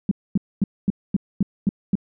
sine tone bursts, 195.9 Hz, G3, 1 cent flat, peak -14 dBFS, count 8, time 0.09-1.954 s, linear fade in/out 2 ms, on 23 ms, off 240 ms, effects none

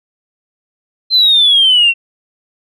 sine exponential sweep, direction down, 4145 to 2700 Hz, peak -5 dBFS, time 1.1-1.94 s, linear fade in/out 50 ms, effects tanh soft clip ceiling -1 dBFS

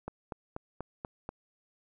click train, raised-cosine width 1 ms, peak -23 dBFS, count 6, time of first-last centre 0.08-1.291 s, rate 4.13 Hz, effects none

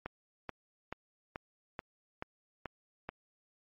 click train, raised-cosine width 0.5 ms, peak -23 dBFS, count 8, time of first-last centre 0.06-3.09 s, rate 2.31 Hz, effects MP3 32 kbps

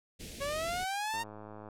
pink band-stop noise, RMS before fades -44 dBFS, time 0.19-0.85 s, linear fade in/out 20 ms, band 550 to 2200 Hz, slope 24 dB/octave
sawtooth linear sweep, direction up, 548 to 932.3 Hz, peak -29 dBFS, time 0.4-1.24 s, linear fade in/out 20 ms
click train, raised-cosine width 1 ms, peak -33 dBFS, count 59, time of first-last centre 1.14-1.687 s, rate 106 Hz
effects low-pass 12000 Hz 12 dB/octave

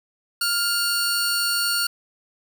sawtooth tone pair together, 1401 / 4448 Hz, F6 / C#8, +5 / +5 cents, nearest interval octave + minor sixth, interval 2000 cents, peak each -20 dBFS, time 0.41-1.87 s, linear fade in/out 5 ms, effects none

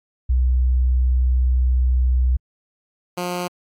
sine / 10% pulse tone pair in turn, 62.9 / 177.91 Hz, B1 / F3, +32 / +32 cents, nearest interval octave + tritone, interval 1800 cents, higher second, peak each -14 / -15 dBFS, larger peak first, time 0.29-2.37 / 3.17-3.48 s, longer first, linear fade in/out 10 ms, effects AAC 64 kbps

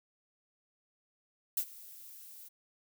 violet noise with ADSR envelope, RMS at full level -30 dBFS, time 1.57-2.49 s, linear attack 5 ms, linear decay 71 ms, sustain -21 dB, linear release 14 ms, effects none

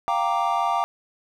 triangle chord, G minor seventh, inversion third, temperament equal, 698.5 / 784 / 932.3 / 1174.7 Hz, F5 / G5 / Bb5 / D6, 0 / 0 / 0 / 0 cents, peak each -24 dBFS, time 0.08-0.84 s, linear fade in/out 0 ms, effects none

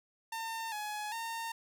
sawtooth tone with pitch steps, 905 / 842 / 914 Hz, A5 / G#5 / A#5, +48 / +24 / -34 cents, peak -33 dBFS, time 0.32-1.52 s, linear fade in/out 5 ms, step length 400 ms, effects none

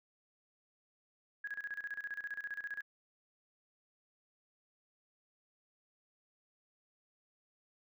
sine tone with tremolo, 1661.2 Hz, G#6, in tune, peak -37 dBFS, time 1.44-2.82 s, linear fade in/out 5 ms, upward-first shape square, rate 15 Hz, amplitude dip 80%, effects none

